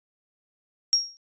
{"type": "tone with exponential decay", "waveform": "sine", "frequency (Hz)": 5588, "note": "F8", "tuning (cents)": 0, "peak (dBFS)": -14, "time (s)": [0.93, 1.17], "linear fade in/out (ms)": 0, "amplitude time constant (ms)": 52, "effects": ["resampled to 16000 Hz"]}